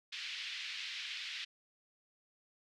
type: band-pass noise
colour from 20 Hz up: pink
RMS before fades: -43 dBFS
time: 0.12-1.45 s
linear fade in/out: 10 ms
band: 2200 to 4300 Hz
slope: 24 dB/octave
effects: none